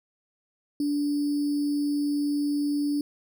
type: tone with sample-and-hold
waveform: sine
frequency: 290.3 Hz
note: D4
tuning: 20 cents flat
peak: -23 dBFS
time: 0.8-3.01 s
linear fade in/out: 2 ms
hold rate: 4900 Hz
effects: none